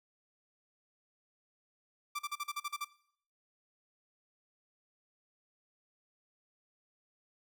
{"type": "tone bursts", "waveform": "sawtooth", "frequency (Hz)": 1174.7, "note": "D6", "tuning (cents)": 0, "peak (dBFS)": -31, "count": 9, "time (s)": [2.15, 2.848], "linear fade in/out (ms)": 10, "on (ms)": 42, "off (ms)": 40, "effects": ["noise-tail reverb RT60 0.6 s tail -19 dB re dry"]}